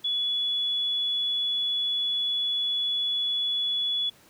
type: tone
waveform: sine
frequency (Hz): 3407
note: G#7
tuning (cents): +44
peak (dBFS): -24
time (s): 0.04-4.1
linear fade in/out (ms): 10
effects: pink hiss -56 dBFS RMS until 4.29 s + high-pass 100 Hz 12 dB/octave